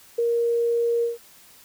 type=tone with ADSR envelope; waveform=sine; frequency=469 Hz; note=A#4; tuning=11 cents sharp; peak=-17 dBFS; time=0.18-1.18 s; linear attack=10 ms; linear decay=4 ms; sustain=-2 dB; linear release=150 ms; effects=white hiss -51 dBFS RMS until 1.64 s